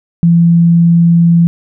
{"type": "tone", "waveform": "sine", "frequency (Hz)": 169.3, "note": "E3", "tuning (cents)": 46, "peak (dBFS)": -4, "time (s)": [0.23, 1.47], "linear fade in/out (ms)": 0, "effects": []}